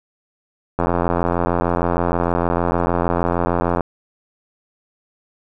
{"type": "click train", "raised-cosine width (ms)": 1, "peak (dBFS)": -4, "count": 262, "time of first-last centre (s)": [0.79, 3.807], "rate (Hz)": 86.5, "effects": []}